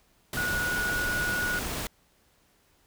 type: tone in noise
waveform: sine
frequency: 1457 Hz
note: F#6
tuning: 27 cents flat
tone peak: -27 dBFS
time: 0.37-1.59 s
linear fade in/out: 2 ms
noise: pink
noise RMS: -33 dBFS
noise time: 0.33-1.87 s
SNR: +3 dB
effects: pink hiss -65 dBFS RMS until 2.86 s